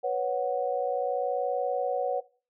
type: chord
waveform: sine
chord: B suspended second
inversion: none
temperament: equal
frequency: 493.9 / 554.4 / 740 Hz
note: B4 / C#5 / F#5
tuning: 0 / 0 / 0 cents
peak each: -30 dBFS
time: 0.03-2.21 s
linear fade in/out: 20 ms
effects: noise-tail reverb RT60 0.4 s tail -21 dB re dry